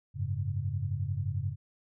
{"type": "chord", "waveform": "sine", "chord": "F# suspended second", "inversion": "none", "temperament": "equal", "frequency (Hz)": [92.5, 103.83, 138.59], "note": ["F#2", "G#2", "C#3"], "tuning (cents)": [0, 0, 0], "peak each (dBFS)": [-34, -33, -35], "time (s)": [0.14, 1.56], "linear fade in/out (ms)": 50, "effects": []}